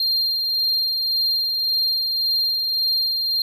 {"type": "tone with tremolo", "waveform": "triangle", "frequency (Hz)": 4193, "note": "C8", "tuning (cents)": 3, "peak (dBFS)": -16, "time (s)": [0, 3.42], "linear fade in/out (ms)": 2, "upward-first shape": "sine", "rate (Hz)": 1.8, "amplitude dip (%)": 30, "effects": []}